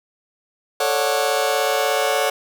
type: chord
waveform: sawtooth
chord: D major seventh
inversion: second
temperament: just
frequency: 440.5 / 550.6 / 587.3 / 734.2 Hz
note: A4 / C#5 / D5 / F#5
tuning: +2 / -12 / 0 / -14 cents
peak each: -20 / -18 / -21 / -19 dBFS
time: 0.8-2.3 s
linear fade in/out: 5 ms
effects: none